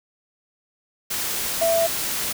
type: tone in noise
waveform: sine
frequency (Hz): 665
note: E5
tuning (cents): +15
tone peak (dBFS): -17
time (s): 1.61-1.87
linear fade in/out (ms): 10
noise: white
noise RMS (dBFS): -26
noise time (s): 1.1-2.33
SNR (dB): +6
effects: none